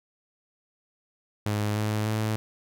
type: tone with pitch steps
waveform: sawtooth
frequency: 104.8 / 106.82 / 108.87 Hz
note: G#2 / G#2 / A2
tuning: +16 / +49 / -18 cents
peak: -21 dBFS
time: 1.46-2.36 s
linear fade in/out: 0 ms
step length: 300 ms
effects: none